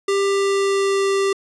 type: tone with pitch glide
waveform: square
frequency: 396.1 to 392.7 Hz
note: G4 to G4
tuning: +18 to +3 cents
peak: -17 dBFS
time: 0.08-1.33 s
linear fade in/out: 5 ms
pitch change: -15 cents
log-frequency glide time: 0.23-1.08 s
effects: resampled to 22050 Hz